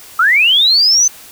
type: linear sweep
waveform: sine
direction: up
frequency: 1253 to 6210 Hz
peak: -7 dBFS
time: 0.19-1.08 s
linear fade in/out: 5 ms
effects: white hiss -37 dBFS RMS until 1.31 s